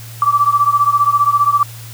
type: beating tone pair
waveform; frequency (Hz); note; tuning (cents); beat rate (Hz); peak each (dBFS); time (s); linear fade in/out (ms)
sine; 1155 / 1170; D6 / D6; -29 / -7; 15; -12 / -14; 0.22-1.63; 2
effects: added 114 Hz sine -31 dBFS peak until 1.93 s + white hiss -37 dBFS RMS until 1.93 s